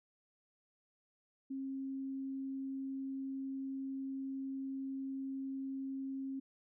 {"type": "tone", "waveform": "sine", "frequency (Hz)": 268.9, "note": "C4", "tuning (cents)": 47, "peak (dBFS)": -38, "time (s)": [1.5, 6.4], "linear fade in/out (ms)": 10, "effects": []}